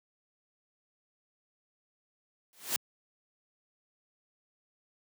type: noise with exponential growth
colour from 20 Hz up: white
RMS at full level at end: -27 dBFS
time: 2.53-2.76 s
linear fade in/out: 0 ms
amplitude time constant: 50 ms
effects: high-pass 150 Hz 12 dB/octave